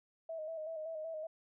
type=tone with vibrato; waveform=sine; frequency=637 Hz; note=D#5; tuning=41 cents sharp; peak=-39 dBFS; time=0.29-1.27 s; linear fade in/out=5 ms; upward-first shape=square; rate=5.3 Hz; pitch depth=43 cents each way; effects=none